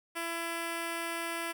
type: tone with notch filter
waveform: 5% pulse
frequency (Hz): 335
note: E4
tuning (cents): +28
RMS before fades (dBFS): -36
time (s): 0.15-1.53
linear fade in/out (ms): 20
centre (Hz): 4000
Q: 1.6
effects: none